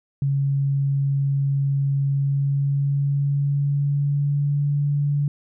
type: tone with pitch glide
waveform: sine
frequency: 138.9 to 144.05 Hz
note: C#3 to D3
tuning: +4 to -33 cents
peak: -18 dBFS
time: 0.22-5.28 s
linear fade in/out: 2 ms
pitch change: +63 cents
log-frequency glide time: 2.08-4.74 s
effects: none